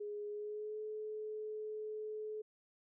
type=tone with pitch glide; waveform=sine; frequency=415.3 to 429.2 Hz; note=G#4 to A4; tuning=0 to -43 cents; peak=-40 dBFS; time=0-2.42 s; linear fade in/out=10 ms; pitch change=+57 cents; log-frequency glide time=0.29-0.8 s; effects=none